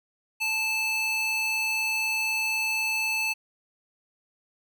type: tone with high-pass filter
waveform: square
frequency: 876 Hz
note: A5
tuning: 8 cents flat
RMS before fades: -27 dBFS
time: 0.4-3.34 s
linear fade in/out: 20 ms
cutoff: 2100 Hz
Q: 5.4
effects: none